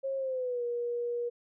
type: tone with pitch glide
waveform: sine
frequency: 540 to 478.3 Hz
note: C#5 to A#4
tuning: -45 to +44 cents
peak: -30 dBFS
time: 0.03-1.3 s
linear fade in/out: 20 ms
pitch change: -211 cents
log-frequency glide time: 0.17-0.64 s
effects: none